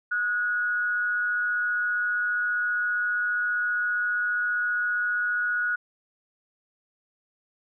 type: tone with amplitude modulation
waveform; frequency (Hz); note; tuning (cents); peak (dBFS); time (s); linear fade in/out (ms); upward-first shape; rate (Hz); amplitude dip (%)
sine; 1457; F#6; -27; -21; 0.11-5.76; 10; sine; 199; 45
effects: none